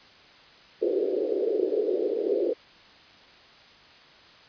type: band-pass noise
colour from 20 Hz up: pink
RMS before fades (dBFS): -26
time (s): 0.81-2.54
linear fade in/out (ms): 20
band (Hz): 360 to 490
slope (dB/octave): 48
effects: white hiss -52 dBFS RMS until 4.48 s + resampled to 11025 Hz